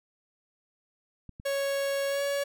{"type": "clicks", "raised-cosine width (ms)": 5, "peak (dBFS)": -31, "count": 2, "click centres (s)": [1.293, 1.399]}
{"type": "tone with pitch glide", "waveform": "45% pulse", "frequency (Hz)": [554.4, 563.1], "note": ["C#5", "C#5"], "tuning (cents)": [0, 27], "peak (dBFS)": -27, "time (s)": [1.45, 2.44], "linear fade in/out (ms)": 10, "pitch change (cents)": 27, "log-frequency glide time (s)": [2.08, 2.22]}
{"effects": []}